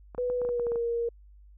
clicks, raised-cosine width 1 ms, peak -27 dBFS, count 10, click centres 0.148 / 0.18 / 0.3 / 0.417 / 0.45 / 0.49 / 0.597 / 0.668 / 0.719 / 0.758 s
sine tone with pitch glide, 493.9 to 468.9 Hz, B4 to A#4, 0 to +10 cents, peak -26 dBFS, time 0.18-1.09 s, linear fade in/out 5 ms, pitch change -90 cents, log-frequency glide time 0.37-0.75 s
effects added 50 Hz sine -50 dBFS peak until 1.57 s

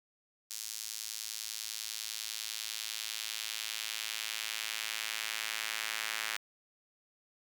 square tone with high-pass filter sweep, 55 Hz, A1, in tune, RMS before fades -39 dBFS, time 0.5-6.37 s, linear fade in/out 5 ms, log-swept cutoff 5700 to 1900 Hz, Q 1.2, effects none

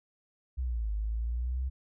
sine linear two-way sweep, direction down then up, 65.8 to 51.3 to 65.8 Hz, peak -29 dBFS, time 0.57-1.7 s, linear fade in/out 20 ms, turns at 0.92 s, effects none

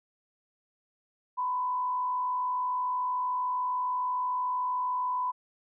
sine tone with frequency modulation, 1000 Hz, B5, 21 cents sharp, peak -27 dBFS, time 1.37-5.32 s, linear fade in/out 20 ms, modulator 53.1 Hz, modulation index 0.35, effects none

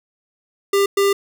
square tone bursts at uneven times, 398 Hz, G4, 26 cents sharp, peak -14 dBFS, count 2, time 0.73-0.86 / 0.97-1.13 s, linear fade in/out 5 ms, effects none

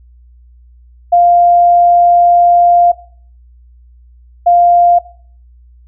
sine tone pair in turn, 698.5 / 698.5 Hz, F5 / F5, 0 / 0 cents, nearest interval unison, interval 0 cents, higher neither, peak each -4 dBFS, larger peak neither, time 1.12-2.92 / 4.46-4.99 s, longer first, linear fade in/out 10 ms, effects noise-tail reverb RT60 0.5 s tail -19 dB re dry + added 60 Hz sine -39 dBFS peak until 5.87 s

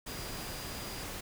sine tone in noise, 4868 Hz, D#8, 39 cents flat, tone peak -49 dBFS, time 0.07-1.04 s, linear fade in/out 10 ms, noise pink, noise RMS -41 dBFS, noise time 0.06-1.21 s, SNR -11 dB, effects none

